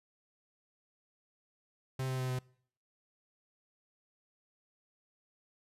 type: tone with pitch steps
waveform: 45% pulse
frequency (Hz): 131.3 / 130.02 / 128.75 / 127.49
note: C3 / C3 / C3 / C3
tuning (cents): +6 / -11 / -28 / -45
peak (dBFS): -33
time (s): 1.99-2.39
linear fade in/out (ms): 5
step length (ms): 100
effects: noise-tail reverb RT60 0.6 s tail -24 dB re dry + resampled to 32000 Hz